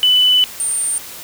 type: tone pair in turn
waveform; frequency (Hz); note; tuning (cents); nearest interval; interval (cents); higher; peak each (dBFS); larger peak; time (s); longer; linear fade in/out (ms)
sine; 2994 / 8930; F#7 / C#9; +20 / +12; octave + perfect fifth; 1892; second; -8 / -16; first; 0.03-0.44 / 0.6-0.98; first; 0
effects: tanh soft clip ceiling -4 dBFS + white hiss -33 dBFS RMS until 1.23 s